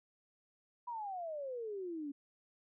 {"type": "exponential sweep", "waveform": "sine", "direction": "down", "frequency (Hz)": [987.8, 276.2], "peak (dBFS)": -39, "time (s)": [0.87, 2.12], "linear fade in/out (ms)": 10, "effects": []}